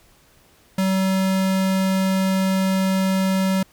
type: tone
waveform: square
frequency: 190.3 Hz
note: F#3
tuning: 49 cents sharp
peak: -18 dBFS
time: 0.78-3.63 s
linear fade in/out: 5 ms
effects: pink hiss -55 dBFS RMS until 3.72 s